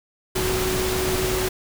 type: tone in noise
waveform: sine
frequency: 371.9 Hz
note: F#4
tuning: 9 cents sharp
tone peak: -24 dBFS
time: 0.35-1.49 s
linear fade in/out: 10 ms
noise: pink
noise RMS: -25 dBFS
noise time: 0.35-1.49 s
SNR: -2 dB
effects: none